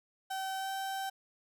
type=tone with pitch glide; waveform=35% pulse; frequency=768 to 774.7 Hz; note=G5 to G5; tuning=-36 to -21 cents; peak=-33 dBFS; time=0.3-1.1 s; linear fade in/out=10 ms; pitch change=+15 cents; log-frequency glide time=0.57-0.7 s; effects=none